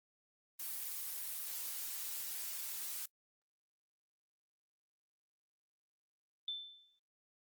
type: noise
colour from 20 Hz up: blue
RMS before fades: -42 dBFS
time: 0.59-3.06 s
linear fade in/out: 10 ms
type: tone with exponential decay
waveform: sine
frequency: 3535 Hz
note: A7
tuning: 7 cents sharp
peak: -35 dBFS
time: 6.48-6.99 s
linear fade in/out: 2 ms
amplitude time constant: 110 ms
effects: noise-tail reverb RT60 0.1 s tail -24 dB re dry + Opus 24 kbps